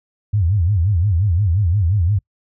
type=tone with vibrato; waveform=sine; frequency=93.2 Hz; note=F#2; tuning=13 cents sharp; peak=-13 dBFS; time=0.33-2.19 s; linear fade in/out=10 ms; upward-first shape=sine; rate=5.7 Hz; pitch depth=240 cents each way; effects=noise-tail reverb RT60 0.1 s tail -26 dB re dry